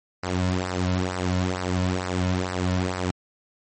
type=tone with flanger; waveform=sawtooth; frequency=91.4 Hz; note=F#2; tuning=21 cents flat; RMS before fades=-25 dBFS; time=0.23-3.11 s; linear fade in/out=5 ms; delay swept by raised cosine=0.29 to 2.59 ms; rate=2.2 Hz; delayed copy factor=-0.7; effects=MP3 32 kbps